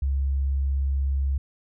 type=tone; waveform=sine; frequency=68.3 Hz; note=C#2; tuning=25 cents flat; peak=-21 dBFS; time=0.02-1.38 s; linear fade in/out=5 ms; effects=none